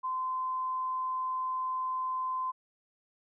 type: tone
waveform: sine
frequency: 1031 Hz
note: C6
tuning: 26 cents flat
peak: -30 dBFS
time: 0.03-2.52 s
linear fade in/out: 20 ms
effects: none